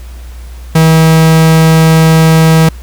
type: tone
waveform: 45% pulse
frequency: 160.8 Hz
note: E3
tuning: 43 cents flat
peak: -3 dBFS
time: 0.75-2.69 s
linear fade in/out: 5 ms
effects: added 60 Hz sine -24 dBFS peak until 2.82 s + pink hiss -39 dBFS RMS until 2.82 s